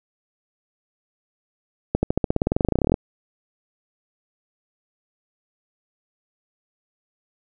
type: accelerating click train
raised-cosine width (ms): 2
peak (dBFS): -5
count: 23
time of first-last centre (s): 1.95-2.942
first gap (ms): 80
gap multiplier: 0.94
effects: none